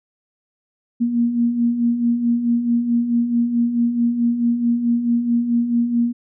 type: beating tone pair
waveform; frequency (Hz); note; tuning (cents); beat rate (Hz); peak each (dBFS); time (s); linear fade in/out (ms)
sine; 233.1 / 237.7; A#3 / A#3; 0 / +34; 4.6; -24 / -16; 1-6.13; 20
effects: none